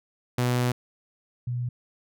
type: tone pair in turn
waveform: sawtooth / sine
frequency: 123.47 / 122.33 Hz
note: B2 / B2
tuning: 0 / -16 cents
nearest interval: unison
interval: 16 cents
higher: first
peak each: -18 / -26 dBFS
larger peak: first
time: 0.38-0.72 / 1.47-1.69 s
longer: first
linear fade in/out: 5 ms
effects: none